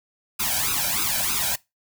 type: noise with flanger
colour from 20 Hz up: white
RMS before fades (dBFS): -24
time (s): 0.39-1.56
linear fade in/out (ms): 10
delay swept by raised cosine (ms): 0.79 to 1.3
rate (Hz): 3.2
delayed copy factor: +0.95
effects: noise-tail reverb RT60 0.2 s tail -21 dB re dry